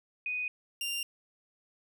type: tone pair in turn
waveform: sine / sawtooth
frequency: 2489 / 2788 Hz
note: D#7 / F7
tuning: 0 / -4 cents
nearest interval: major second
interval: 196 cents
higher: second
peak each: -31 / -29 dBFS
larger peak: second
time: 0.26-0.48 / 0.81-1.03 s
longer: neither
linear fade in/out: 2 ms
effects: none